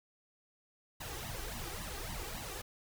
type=noise with flanger; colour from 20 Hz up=pink; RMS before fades=-42 dBFS; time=1-2.62 s; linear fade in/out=10 ms; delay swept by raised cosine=1 to 2.6 ms; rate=3.6 Hz; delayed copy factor=+0.95; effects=none